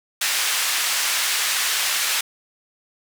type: band-pass noise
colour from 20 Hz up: pink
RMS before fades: -22 dBFS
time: 0.21-2.21 s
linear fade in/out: 5 ms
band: 1700 to 13000 Hz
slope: 12 dB/octave
effects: none